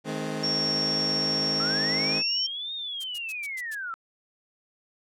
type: chord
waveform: 20% pulse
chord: Ab major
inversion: second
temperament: equal with one note detuned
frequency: 155.56 / 212.4 / 261.6 Hz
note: Eb3 / Ab3 / C4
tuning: 0 / +39 / 0 cents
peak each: -29 dBFS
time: 0.04-2.23 s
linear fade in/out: 50 ms
type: tone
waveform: sine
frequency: 5500 Hz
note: F8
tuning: 27 cents flat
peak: -24 dBFS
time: 0.43-2.47 s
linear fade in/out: 10 ms
type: linear two-way sweep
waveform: sine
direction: up then down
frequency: 1304 to 3729 to 1304 Hz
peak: -31 dBFS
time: 1.6-3.94 s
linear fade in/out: 0 ms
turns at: 2.74 s
type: noise bursts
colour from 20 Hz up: violet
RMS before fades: -33 dBFS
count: 6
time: 3-3.752 s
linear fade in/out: 10 ms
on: 42 ms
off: 100 ms
effects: low-pass 9000 Hz 12 dB/octave